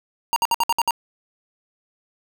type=tone bursts; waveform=square; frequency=932 Hz; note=A#5; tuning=1 cent flat; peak=-17 dBFS; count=7; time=0.33-0.908 s; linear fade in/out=0 ms; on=32 ms; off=59 ms; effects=none